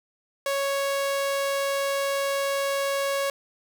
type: tone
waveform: sawtooth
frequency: 554.4 Hz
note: C#5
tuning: in tune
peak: -20 dBFS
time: 0.46-3.3 s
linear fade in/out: 2 ms
effects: none